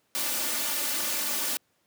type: noise with comb filter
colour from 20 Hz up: white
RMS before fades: -29 dBFS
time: 0.15-1.57 s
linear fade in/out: 0 ms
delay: 3.4 ms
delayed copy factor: +0.75
effects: pink hiss -70 dBFS RMS until 1.86 s + high-pass 150 Hz 12 dB/octave